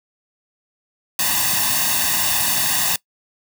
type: noise with comb filter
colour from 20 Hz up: white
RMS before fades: -19 dBFS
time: 1.19-2.96 s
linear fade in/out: 2 ms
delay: 1.1 ms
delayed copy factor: +0.95
effects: noise-tail reverb RT60 0.1 s tail -22 dB re dry + high-pass 100 Hz 12 dB/octave